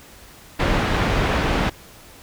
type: low-pass noise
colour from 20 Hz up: pink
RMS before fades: -20 dBFS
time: 0.59-1.7 s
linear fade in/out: 10 ms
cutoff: 2700 Hz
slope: 12 dB/octave
effects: pink hiss -45 dBFS RMS until 2.22 s